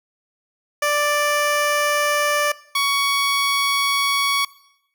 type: tone pair in turn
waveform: 15% pulse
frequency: 588 / 1120 Hz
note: D5 / C#6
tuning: +2 / +18 cents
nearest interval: major seventh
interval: 1116 cents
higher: second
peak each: -11 dBFS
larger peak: neither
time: 0.82-2.52 / 2.75-4.45 s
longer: neither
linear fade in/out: 5 ms
effects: noise-tail reverb RT60 0.8 s tail -20 dB re dry